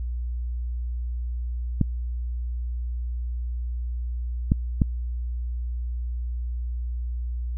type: clicks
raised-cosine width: 5 ms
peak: -6 dBFS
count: 3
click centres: 1.813 / 4.519 / 4.818 s
effects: added 60 Hz sine -26 dBFS peak until 7.57 s